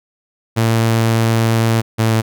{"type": "tone pair in turn", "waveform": "sawtooth", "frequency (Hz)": [113.6, 111.78], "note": ["A#2", "A2"], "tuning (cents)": [-44, 28], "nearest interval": "unison", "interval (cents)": 28, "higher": "first", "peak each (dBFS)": -8, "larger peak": "neither", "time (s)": [[0.56, 1.82], [1.98, 2.22]], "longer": "first", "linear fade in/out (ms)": 20, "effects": []}